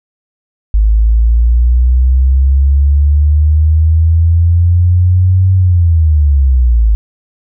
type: linear two-way sweep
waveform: sine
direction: up then down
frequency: 52.1 to 94.3 to 52.1 Hz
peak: -5 dBFS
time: 0.74-6.95 s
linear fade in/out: 0 ms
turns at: 5.54 s
effects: none